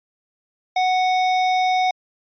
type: tone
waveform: square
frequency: 740 Hz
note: F#5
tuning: in tune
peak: -17 dBFS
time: 0.76-1.91 s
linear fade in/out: 5 ms
effects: resampled to 11025 Hz